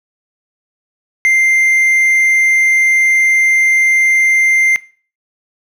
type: tone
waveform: triangle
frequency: 2093 Hz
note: C7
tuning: in tune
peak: -6 dBFS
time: 1.25-4.76 s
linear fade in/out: 0 ms
effects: noise-tail reverb RT60 0.4 s tail -20 dB re dry